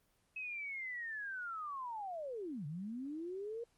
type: linear two-way sweep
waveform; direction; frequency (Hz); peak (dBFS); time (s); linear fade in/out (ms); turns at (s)
sine; down then up; 2580 to 138.59 to 477.3; -40; 0.36-3.64; 5; 2.66
effects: pink hiss -75 dBFS RMS until 3.77 s + Opus 24 kbps